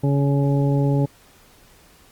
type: harmonic tone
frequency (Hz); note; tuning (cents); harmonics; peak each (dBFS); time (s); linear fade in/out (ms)
140.4; C#3; +22; 1 / 2 / 3 / 4 / 6; -17 / -23 / -27 / -29 / -33; 0.03-1.06; 10
effects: pink hiss -52 dBFS RMS until 2.11 s + Opus 32 kbps